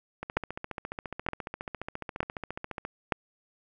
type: two click trains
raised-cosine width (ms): 0.5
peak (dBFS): -9 / -20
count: 4 / 39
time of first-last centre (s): 0.37-3.122 / 0.23-2.851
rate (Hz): 1.09 / 14.5
effects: none